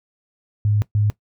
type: tone bursts at uneven times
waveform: sine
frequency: 104.5 Hz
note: G#2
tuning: 11 cents sharp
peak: -15 dBFS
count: 2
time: 0.65-0.82 / 0.95-1.1 s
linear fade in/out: 0 ms
effects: noise-tail reverb RT60 0.1 s tail -18 dB re dry